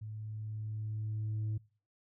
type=tone with level ramp; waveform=sine; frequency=107.9 Hz; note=A2; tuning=33 cents flat; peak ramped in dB=-40 to -29 dBFS; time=0.01-1.58 s; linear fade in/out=10 ms; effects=noise-tail reverb RT60 0.4 s tail -24 dB re dry + tanh soft clip ceiling -31 dBFS